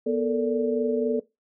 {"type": "tone cluster", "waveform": "sine", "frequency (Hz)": [244, 441.4, 465.2, 582], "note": ["B3", "A4", "A#4", "D5"], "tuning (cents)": [-21, 5, -4, -16], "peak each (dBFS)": [-27, -23, -32, -31], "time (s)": [0.06, 1.2], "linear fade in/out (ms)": 10, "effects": ["noise-tail reverb RT60 0.2 s tail -19 dB re dry"]}